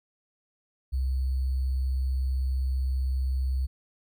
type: tone with sample-and-hold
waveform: sine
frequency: 65.4 Hz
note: C2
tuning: in tune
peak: -24 dBFS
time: 0.92-3.67 s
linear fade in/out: 20 ms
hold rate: 4410 Hz
effects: none